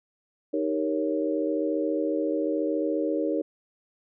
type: chord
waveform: sine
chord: Eb dominant seventh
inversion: none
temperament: equal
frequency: 311.1 / 392 / 466.2 / 554.4 Hz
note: Eb4 / G4 / Bb4 / Db5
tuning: 0 / 0 / 0 / 0 cents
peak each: -27 / -32 / -30 / -30 dBFS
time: 0.53-3.42 s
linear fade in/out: 10 ms
effects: none